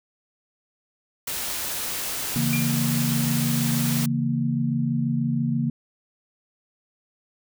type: noise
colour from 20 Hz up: white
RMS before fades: -29 dBFS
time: 1.27-4.06 s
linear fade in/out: 5 ms
type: chord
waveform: sine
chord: A# diminished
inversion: first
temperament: equal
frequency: 138.59 / 164.81 / 233.1 Hz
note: C#3 / E3 / A#3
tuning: 0 / 0 / 0 cents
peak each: -25 / -28 / -24 dBFS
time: 2.36-5.7 s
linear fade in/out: 2 ms
type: tone with exponential decay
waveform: sine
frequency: 2397 Hz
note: D7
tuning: 35 cents sharp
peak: -24 dBFS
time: 2.53-2.82 s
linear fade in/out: 0 ms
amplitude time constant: 63 ms
effects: none